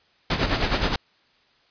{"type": "noise with tremolo", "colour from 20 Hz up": "pink", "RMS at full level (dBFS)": -20, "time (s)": [0.3, 0.96], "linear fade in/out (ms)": 5, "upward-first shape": "sine", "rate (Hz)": 9.6, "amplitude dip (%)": 65, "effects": ["white hiss -61 dBFS RMS until 1.7 s", "resampled to 11025 Hz"]}